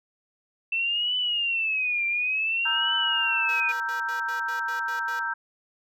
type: tone with vibrato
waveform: sine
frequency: 2665 Hz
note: E7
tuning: 18 cents sharp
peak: -23 dBFS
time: 0.72-3.72 s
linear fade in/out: 5 ms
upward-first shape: triangle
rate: 0.56 Hz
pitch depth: 210 cents each way
type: chord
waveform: sine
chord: E diminished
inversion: second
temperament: equal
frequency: 932.3 / 1318.5 / 1568 Hz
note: Bb5 / E6 / G6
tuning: 0 / 0 / 0 cents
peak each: -32 / -33 / -28 dBFS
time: 2.65-5.34 s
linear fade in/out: 10 ms
type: tone bursts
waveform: 5% pulse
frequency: 483.9 Hz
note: B4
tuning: 35 cents flat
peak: -29 dBFS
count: 9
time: 3.49-5.192 s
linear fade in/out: 0 ms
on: 110 ms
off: 89 ms
effects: none